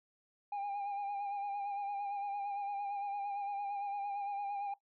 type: tone with vibrato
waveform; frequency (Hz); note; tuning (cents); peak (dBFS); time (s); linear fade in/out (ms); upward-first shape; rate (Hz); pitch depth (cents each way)
sine; 807; G#5; -50; -33; 0.52-4.74; 5; sine; 8.8; 36
effects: noise-tail reverb RT60 0.1 s tail -17 dB re dry + tanh soft clip ceiling -35 dBFS